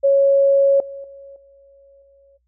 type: tone with level steps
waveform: sine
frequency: 553 Hz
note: C#5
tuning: 4 cents flat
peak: -10 / -29 / -36 / -46 / -49 dBFS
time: 0.03-2.38 s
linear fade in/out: 20 ms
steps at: 0.8 / 1.04 / 1.36 / 2.02 s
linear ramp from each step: 2 ms
effects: noise-tail reverb RT60 0.1 s tail -19 dB re dry + added 60 Hz sine -64 dBFS peak until 2.47 s